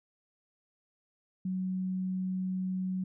sine tone, 186.1 Hz, F#3, 10 cents sharp, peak -30 dBFS, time 1.45-3.04 s, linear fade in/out 5 ms, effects none

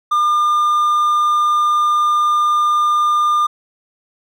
triangle tone, 1204 Hz, D6, 43 cents sharp, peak -10 dBFS, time 0.11-3.47 s, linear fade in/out 10 ms, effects none

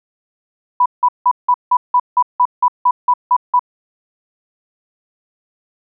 sine tone bursts, 987.8 Hz, B5, in tune, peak -8 dBFS, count 13, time 0.8-3.594 s, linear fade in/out 5 ms, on 58 ms, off 170 ms, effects none

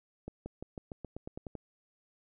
accelerating click train, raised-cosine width 2 ms, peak -27 dBFS, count 11, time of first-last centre 0.28-1.553 s, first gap 180 ms, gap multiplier 0.92, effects none

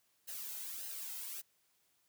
blue noise with flanger, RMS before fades -44 dBFS, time 0.27-1.42 s, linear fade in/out 20 ms, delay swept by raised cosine 0.86 to 1.77 ms, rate 1.7 Hz, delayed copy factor -0.6, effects white hiss -75 dBFS RMS until 2.08 s + high-pass 60 Hz 12 dB/octave

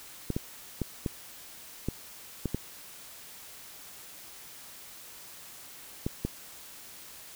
clicks, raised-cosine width 3 ms, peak -16 dBFS, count 9, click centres 0.303 / 0.365 / 0.817 / 1.062 / 1.886 / 2.457 / 2.546 / 6.065 / 6.25 s, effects white hiss -48 dBFS RMS until 7.35 s

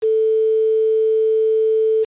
sine tone with quantisation, 440 Hz, A4, in tune, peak -13 dBFS, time 0.02-2.05 s, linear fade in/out 20 ms, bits 6, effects resampled to 8000 Hz

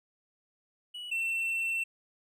triangle tone pair in turn, 2935 / 2695 Hz, F#7 / E7, -15 / +38 cents, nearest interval minor second, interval 147 cents, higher first, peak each -37 / -27 dBFS, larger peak second, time 0.94-1.11 / 1.11-1.84 s, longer second, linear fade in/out 10 ms, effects none

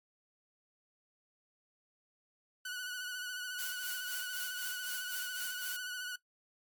sawtooth tone with vibrato, 1480 Hz, F#6, in tune, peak -35 dBFS, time 2.65-6.16 s, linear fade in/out 5 ms, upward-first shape sine, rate 14 Hz, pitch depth 37 cents each way
blue noise with tremolo, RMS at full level -40 dBFS, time 3.58-5.77 s, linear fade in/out 10 ms, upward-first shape sine, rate 3.9 Hz, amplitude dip 70%
effects noise-tail reverb RT60 0.1 s tail -17 dB re dry + MP3 96 kbps

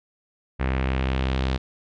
sawtooth tone with low-pass filter sweep, 65.41 Hz, C2, in tune, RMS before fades -24 dBFS, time 0.59-1.58 s, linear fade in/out 20 ms, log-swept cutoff 2100 to 4000 Hz, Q 1.9, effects none

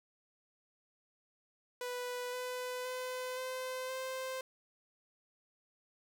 sawtooth tone with pitch steps, 493.9 / 500.5 / 507.2 / 514 / 520.9 Hz, B4 / B4 / B4 / C5 / C5, 0 / +23 / +46 / -31 / -8 cents, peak -34 dBFS, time 1.81-4.41 s, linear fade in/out 2 ms, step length 520 ms, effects none

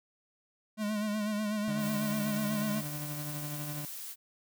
square tone with vibrato, 211 Hz, G#3, 28 cents sharp, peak -31 dBFS, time 0.77-2.83 s, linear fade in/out 50 ms, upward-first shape sine, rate 8.1 Hz, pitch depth 47 cents each way
35% pulse tone with tremolo, 148.2 Hz, D3, 16 cents sharp, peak -34 dBFS, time 1.68-3.85 s, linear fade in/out 0 ms, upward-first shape triangle, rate 12 Hz, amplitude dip 40%
blue noise, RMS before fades -42 dBFS, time 1.78-4.16 s, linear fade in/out 50 ms
effects none

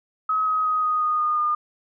sine tone with pitch steps, 1275 / 1264.7 / 1254.5 / 1244.4 / 1234.4 / 1224.5 / 1214.6 Hz, D#6 / D#6 / D#6 / D#6 / D#6 / D#6 / D#6, +42 / +28 / +14 / 0 / -14 / -28 / -42 cents, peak -19 dBFS, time 0.29-1.55 s, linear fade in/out 5 ms, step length 180 ms, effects none

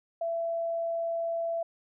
sine tone, 669 Hz, E5, 25 cents sharp, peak -28 dBFS, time 0.21-1.63 s, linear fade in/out 5 ms, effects none

